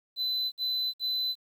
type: tone bursts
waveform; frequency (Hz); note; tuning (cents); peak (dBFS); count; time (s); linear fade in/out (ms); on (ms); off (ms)
triangle; 4019; B7; +30; -26; 3; 0.16-1.354; 50; 360; 57
effects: 10-bit